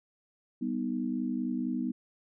sine chord, G augmented, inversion none, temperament equal, 196 / 246.9 / 311.1 Hz, G3 / B3 / D#4, 0 / 0 / 0 cents, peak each -36 / -31 / -36 dBFS, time 0.61-1.92 s, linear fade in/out 10 ms, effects none

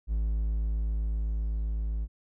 triangle tone with level ramp, 53.9 Hz, A1, 35 cents flat, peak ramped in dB -23 to -26 dBFS, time 0.07-2.08 s, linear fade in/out 50 ms, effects none

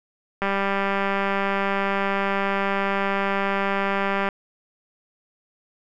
click train, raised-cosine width 0.5 ms, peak -9 dBFS, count 763, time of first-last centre 0.42-4.288 s, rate 197 Hz, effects none

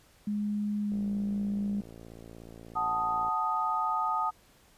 sine tone with pitch glide, 207.7 to 202.7 Hz, G#3 to G#3, 0 to -42 cents, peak -28 dBFS, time 0.27-1.81 s, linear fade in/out 5 ms, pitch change -42 cents, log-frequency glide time 0.81-1.05 s
click train, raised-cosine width 2 ms, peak -34 dBFS, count 135, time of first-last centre 0.92-3.283 s, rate 56.7 Hz
sine chord, D# diminished, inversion first, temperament equal, 740 / 880 / 1244.5 Hz, F#5 / A5 / D#6, 0 / 0 / 0 cents, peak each -35 / -31 / -29 dBFS, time 2.75-4.31 s, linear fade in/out 20 ms
effects pink hiss -61 dBFS RMS until 4.77 s + resampled to 32000 Hz

